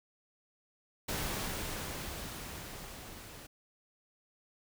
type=noise with level ramp; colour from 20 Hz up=pink; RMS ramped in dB=-35 to -50 dBFS; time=1.08-3.47 s; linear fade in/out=10 ms; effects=none